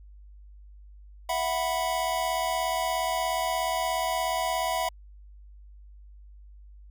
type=chord; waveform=square; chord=E suspended second; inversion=none; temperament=equal with one note detuned; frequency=659.3 / 736.2 / 987.8 Hz; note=E5 / F#5 / B5; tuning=0 / -9 / 0 cents; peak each=-31 dBFS; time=1.29-4.89 s; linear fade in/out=5 ms; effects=added 50 Hz sine -46 dBFS peak until 6.9 s